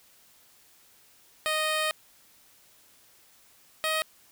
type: tone pair in turn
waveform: 10% pulse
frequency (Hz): 621 / 629.3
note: D#5 / D#5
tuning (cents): -3 / +19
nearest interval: unison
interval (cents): 22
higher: second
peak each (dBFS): -17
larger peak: neither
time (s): 1.46-1.91 / 3.84-4.02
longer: first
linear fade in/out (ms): 0
effects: white hiss -59 dBFS RMS until 4.31 s